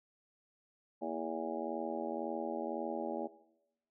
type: harmonic tone with a mistuned harmonic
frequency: 81.9 Hz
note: E2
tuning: 11 cents flat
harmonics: 3 / 4 / 5 / 6 / 7 / 8 / 9 / 10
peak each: -43 / -42 / -45 / -52 / -41 / -44 / -48 / -43 dBFS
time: 1.01-3.28 s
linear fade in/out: 20 ms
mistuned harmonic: 3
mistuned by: -73 cents
effects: noise-tail reverb RT60 0.9 s tail -19 dB re dry